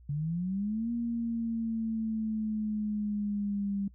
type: linear two-way sweep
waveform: sine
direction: up then down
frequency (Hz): 140 to 236.2 to 197.9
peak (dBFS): -29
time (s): 0.09-3.88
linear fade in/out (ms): 5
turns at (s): 0.91
effects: noise-tail reverb RT60 0.1 s tail -23 dB re dry + added 60 Hz sine -52 dBFS peak until 3.94 s